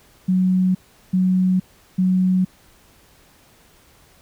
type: tone bursts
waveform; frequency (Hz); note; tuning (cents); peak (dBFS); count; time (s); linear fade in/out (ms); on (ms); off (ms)
sine; 185; F#3; 0; -14; 3; 0.28-2.45; 10; 470; 380
effects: pink hiss -53 dBFS RMS until 4.21 s